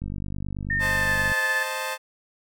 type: click train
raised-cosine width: 5 ms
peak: -20 dBFS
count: 65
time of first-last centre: 0.02-1.318 s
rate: 49.3 Hz
type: tone with pitch glide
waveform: sine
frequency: 1823 to 1743.7 Hz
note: A#6 to A6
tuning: -39 to -16 cents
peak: -22 dBFS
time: 0.7-1.63 s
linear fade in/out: 5 ms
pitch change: -77 cents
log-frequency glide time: 0.85-1.18 s
type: chord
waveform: 15% pulse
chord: A diminished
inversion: first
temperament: equal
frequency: 523.3 / 622.3 / 880 Hz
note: C5 / Eb5 / A5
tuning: 0 / 0 / 0 cents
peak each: -25 / -28 / -24 dBFS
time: 0.79-1.98 s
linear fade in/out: 50 ms
effects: none